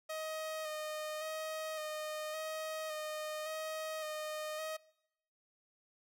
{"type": "tone with vibrato", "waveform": "sawtooth", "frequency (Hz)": 622, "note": "D#5", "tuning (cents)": -1, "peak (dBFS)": -35, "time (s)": [0.09, 4.77], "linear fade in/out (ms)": 10, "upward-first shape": "square", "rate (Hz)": 0.89, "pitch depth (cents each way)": 20, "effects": ["noise-tail reverb RT60 0.8 s tail -22 dB re dry"]}